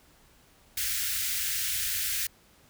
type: band-stop noise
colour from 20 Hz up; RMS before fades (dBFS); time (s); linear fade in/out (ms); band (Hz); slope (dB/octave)
white; -30; 0.77-2.27; 5; 110 to 1500; 48
effects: pink hiss -60 dBFS RMS until 2.69 s